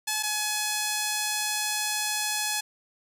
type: tone pair in turn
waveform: 5% pulse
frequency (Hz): 856 / 846.7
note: A5 / G#5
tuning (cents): -48 / +33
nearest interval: unison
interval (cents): 19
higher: first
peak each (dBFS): -14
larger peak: neither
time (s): 0.07-0.23 / 0.23-2.61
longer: second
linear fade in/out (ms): 10
effects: none